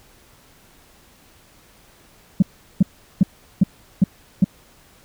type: tone bursts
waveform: sine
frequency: 189.4 Hz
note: F#3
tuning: 41 cents sharp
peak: -7 dBFS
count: 6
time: 2.4-4.444 s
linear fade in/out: 5 ms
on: 24 ms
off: 380 ms
effects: tanh soft clip ceiling -5 dBFS + pink hiss -52 dBFS RMS until 5.04 s